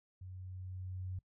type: tone with level ramp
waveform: sine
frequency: 92.5 Hz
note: F#2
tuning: in tune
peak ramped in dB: -46 to -38 dBFS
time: 0.21-1.19 s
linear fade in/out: 5 ms
effects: noise-tail reverb RT60 0.1 s tail -22 dB re dry